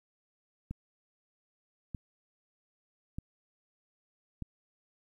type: click train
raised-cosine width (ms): 5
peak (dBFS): -25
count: 4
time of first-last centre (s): 0.71-4.423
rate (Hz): 0.808
effects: 11-bit